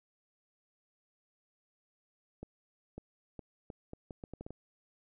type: accelerating click train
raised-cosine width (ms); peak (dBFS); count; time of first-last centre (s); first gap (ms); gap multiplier
2; -30; 11; 2.43-4.506; 550; 0.75
effects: none